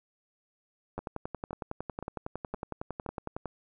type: two click trains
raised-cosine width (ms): 1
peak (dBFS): -21 / -23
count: 28 / 5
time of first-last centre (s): 0.98-3.457 / 0.99-3.063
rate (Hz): 10.9 / 1.93
effects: none